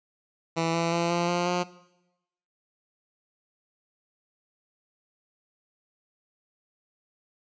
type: tone with pitch steps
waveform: 10% pulse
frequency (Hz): 165 / 167.5 / 170.03 / 172.6 / 175.22 / 177.87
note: E3 / E3 / F3 / F3 / F3 / F3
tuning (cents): +2 / +28 / -46 / -20 / +6 / +32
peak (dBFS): -16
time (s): 0.56-1.64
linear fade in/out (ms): 20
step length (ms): 180
effects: noise-tail reverb RT60 0.9 s tail -18 dB re dry + resampled to 16000 Hz